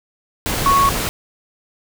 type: tone in noise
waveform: sine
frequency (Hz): 1108.7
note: C#6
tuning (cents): 0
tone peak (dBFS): -11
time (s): 0.66-0.89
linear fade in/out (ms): 0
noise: pink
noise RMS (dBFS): -21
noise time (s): 0.46-1.09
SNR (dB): +7
effects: none